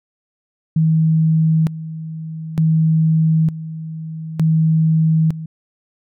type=tone with tremolo; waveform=sine; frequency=159.7 Hz; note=D#3; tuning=45 cents sharp; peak=-11 dBFS; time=0.76-5.46 s; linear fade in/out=5 ms; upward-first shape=square; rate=0.55 Hz; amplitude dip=80%; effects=none